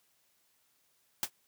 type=noise with exponential decay; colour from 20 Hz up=white; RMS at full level=-27 dBFS; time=1.23-1.3 s; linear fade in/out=1 ms; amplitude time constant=15 ms; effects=white hiss -72 dBFS RMS until 1.47 s + high-pass 60 Hz 12 dB/octave